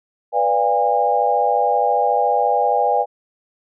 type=chord; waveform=sine; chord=B diminished seventh; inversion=none; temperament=equal with one note detuned; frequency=493.9 / 587.3 / 698.5 / 813 Hz; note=B4 / D5 / F5 / Ab5; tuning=0 / 0 / 0 / -37 cents; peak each=-21 / -22 / -21 / -17 dBFS; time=0.32-3.06 s; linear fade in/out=50 ms; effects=none